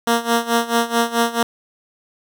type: tone with tremolo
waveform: 10% pulse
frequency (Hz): 233.1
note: A#3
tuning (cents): 0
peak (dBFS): -5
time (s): 0.07-1.43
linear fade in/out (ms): 2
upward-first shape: sine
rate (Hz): 4.6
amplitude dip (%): 85
effects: none